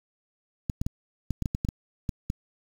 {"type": "clicks", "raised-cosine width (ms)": 5, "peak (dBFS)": -15, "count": 11, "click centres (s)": [0.698, 0.815, 0.865, 1.307, 1.423, 1.458, 1.549, 1.649, 1.688, 2.092, 2.301], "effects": ["7-bit"]}